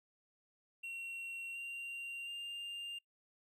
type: tone with pitch steps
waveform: triangle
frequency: 2735 / 2767 / 2799 Hz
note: F7 / F7 / F7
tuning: -37 / -17 / +3 cents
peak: -40 dBFS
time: 0.83-2.99 s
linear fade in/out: 10 ms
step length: 720 ms
effects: noise-tail reverb RT60 0.1 s tail -24 dB re dry